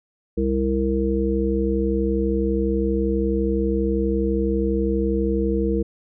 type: harmonic tone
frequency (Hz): 66.1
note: C2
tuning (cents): +18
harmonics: 1 / 3 / 5 / 7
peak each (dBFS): -24 / -24 / -24 / -24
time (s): 0.37-5.83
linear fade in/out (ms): 10
effects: none